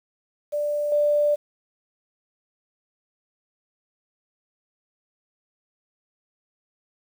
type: tone with level steps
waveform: sine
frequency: 589 Hz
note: D5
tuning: 5 cents sharp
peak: -22 / -17 dBFS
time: 0.52-1.36 s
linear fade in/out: 20 ms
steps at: 0.92 s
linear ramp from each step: 2 ms
effects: 8-bit